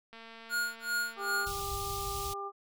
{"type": "click train", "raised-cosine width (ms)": 0.3, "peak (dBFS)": -34, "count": 300, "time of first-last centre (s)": [0.13, 1.447], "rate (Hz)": 227}
{"type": "tone with tremolo", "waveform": "square", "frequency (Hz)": 1431, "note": "F6", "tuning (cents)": 42, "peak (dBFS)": -29, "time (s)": [0.49, 1.61], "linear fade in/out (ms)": 50, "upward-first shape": "sine", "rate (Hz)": 2.6, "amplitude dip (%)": 100}
{"type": "harmonic tone", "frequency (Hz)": 398.4, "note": "G4", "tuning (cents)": 28, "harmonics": [1, 2, 3], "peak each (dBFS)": [-41, -42, -38], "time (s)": [1.16, 2.52], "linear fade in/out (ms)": 50}
{"type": "band-stop noise", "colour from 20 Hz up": "pink", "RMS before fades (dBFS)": -39, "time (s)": [1.46, 2.34], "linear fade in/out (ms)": 10, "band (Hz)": [130, 3200], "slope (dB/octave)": 24}
{"effects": []}